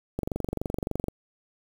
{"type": "click train", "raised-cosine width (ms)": 2, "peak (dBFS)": -15, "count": 22, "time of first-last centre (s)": [0.19, 1.084], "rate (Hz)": 23.5, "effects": ["7-bit"]}